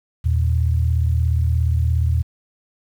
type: tone pair together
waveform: sine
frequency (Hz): 80.46 / 117.5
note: E2 / A#2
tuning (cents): -41 / +14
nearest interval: perfect fifth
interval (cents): 655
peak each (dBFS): -16 / -21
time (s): 0.24-2.23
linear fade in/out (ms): 20
effects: 8-bit